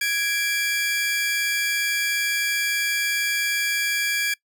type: tone pair together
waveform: sawtooth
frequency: 1659.6 / 2347 Hz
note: G#6 / D7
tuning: -2 / -2 cents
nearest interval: tritone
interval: 600 cents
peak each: -21 dBFS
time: 0.01-4.34 s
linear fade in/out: 5 ms
effects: noise-tail reverb RT60 0.1 s tail -23 dB re dry